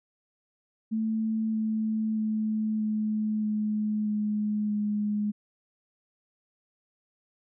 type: tone with pitch steps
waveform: sine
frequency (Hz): 220.6 / 218.6 / 216.6 / 214.6 / 212.6 / 210.6 / 208.7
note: A3 / A3 / A3 / A3 / G#3 / G#3 / G#3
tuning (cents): +5 / -11 / -27 / -43 / +41 / +24 / +9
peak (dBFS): -25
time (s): 0.91-5.32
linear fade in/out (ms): 20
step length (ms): 630
effects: none